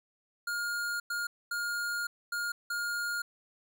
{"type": "tone bursts at uneven times", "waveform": "square", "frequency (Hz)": 1419, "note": "F6", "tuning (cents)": 27, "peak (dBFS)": -32, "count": 5, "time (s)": [[0.47, 1], [1.1, 1.27], [1.51, 2.07], [2.32, 2.52], [2.7, 3.22]], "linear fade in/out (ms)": 5, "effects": []}